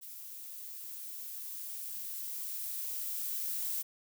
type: noise with level ramp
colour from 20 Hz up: violet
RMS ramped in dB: -47 to -35 dBFS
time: 0.01-3.83 s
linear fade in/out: 20 ms
effects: none